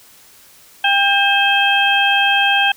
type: harmonic tone with a mistuned harmonic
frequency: 798 Hz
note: G5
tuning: 31 cents sharp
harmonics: 1 / 2 / 3 / 4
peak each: -17 / -17 / -17 / -17 dBFS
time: 0.84-2.72 s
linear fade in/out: 5 ms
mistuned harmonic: 3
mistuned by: +140 cents
effects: white hiss -46 dBFS RMS until 2.76 s